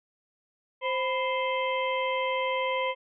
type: harmonic tone with a mistuned harmonic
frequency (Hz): 523.3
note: C5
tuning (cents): 0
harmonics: 1 / 2 / 4 / 5 / 6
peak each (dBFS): -29 / -30 / -33 / -40 / -38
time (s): 0.81-2.95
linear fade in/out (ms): 50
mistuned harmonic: 2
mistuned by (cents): -85
effects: none